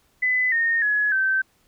sine tone with pitch steps, 2008 / 1841.3 / 1688.5 / 1548.4 Hz, B6 / A#6 / G#6 / G6, +28 / -22 / +28 / -22 cents, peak -18 dBFS, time 0.22-1.42 s, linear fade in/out 10 ms, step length 300 ms, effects pink hiss -63 dBFS RMS until 1.67 s

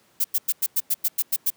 violet noise bursts, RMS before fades -21 dBFS, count 10, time 0.2-1.504 s, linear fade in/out 10 ms, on 44 ms, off 96 ms, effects pink hiss -60 dBFS RMS until 1.56 s + high-pass 150 Hz 12 dB/octave

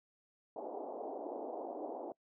white band-pass noise, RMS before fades -43 dBFS, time 0.56-2.12 s, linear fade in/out 2 ms, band 270 to 820 Hz, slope 48 dB/octave, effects noise-tail reverb RT60 0.1 s tail -24 dB re dry

